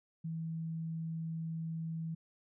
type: tone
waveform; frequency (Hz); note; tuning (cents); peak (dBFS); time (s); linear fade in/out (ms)
sine; 162.7; E3; -22; -36; 0.24-2.15; 10
effects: none